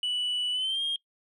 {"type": "tone with pitch glide", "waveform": "sine", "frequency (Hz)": [2960, 3228], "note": ["F#7", "G#7"], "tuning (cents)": [0, -50], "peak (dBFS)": -24, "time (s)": [0.03, 0.96], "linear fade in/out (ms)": 2, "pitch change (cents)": 150, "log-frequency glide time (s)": [0.52, 0.82], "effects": ["noise-tail reverb RT60 0.1 s tail -22 dB re dry", "tanh soft clip ceiling -25 dBFS"]}